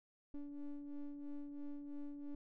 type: ring-modulated tone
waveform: triangle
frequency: 144.5 Hz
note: D3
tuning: 28 cents flat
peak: -38 dBFS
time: 0.34-2.35 s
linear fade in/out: 5 ms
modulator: 143 Hz
effects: none